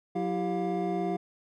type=tone cluster; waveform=triangle; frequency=182.4 / 334.3 / 392.1 / 709 Hz; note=F#3 / E4 / G4 / F5; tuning=-24 / +24 / 0 / +26 cents; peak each=-31 dBFS; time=0.15-1.17 s; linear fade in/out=10 ms; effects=none